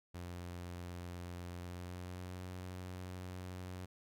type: tone with pitch glide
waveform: sawtooth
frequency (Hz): 88.1 to 91.37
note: F2 to F#2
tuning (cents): +16 to -21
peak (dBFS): -40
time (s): 0.14-3.86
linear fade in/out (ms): 10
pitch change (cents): +63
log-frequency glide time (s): 1.55-2.45
effects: none